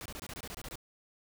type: noise bursts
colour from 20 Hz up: pink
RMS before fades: -43 dBFS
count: 11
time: 0.01-0.756 s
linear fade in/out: 0 ms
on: 46 ms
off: 24 ms
effects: none